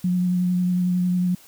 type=tone with vibrato; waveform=sine; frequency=180 Hz; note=F#3; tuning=47 cents flat; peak=-18 dBFS; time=0.04-1.35 s; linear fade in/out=5 ms; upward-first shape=triangle; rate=11 Hz; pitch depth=20 cents each way; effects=white hiss -50 dBFS RMS until 1.47 s